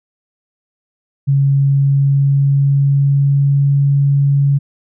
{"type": "tone with pitch glide", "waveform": "sine", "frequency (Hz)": [138.6, 140.37], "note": ["C#3", "C#3"], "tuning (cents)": [0, 22], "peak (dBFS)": -9, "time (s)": [1.27, 4.59], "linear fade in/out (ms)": 20, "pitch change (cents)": 22, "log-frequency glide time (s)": [1.51, 3.81], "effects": []}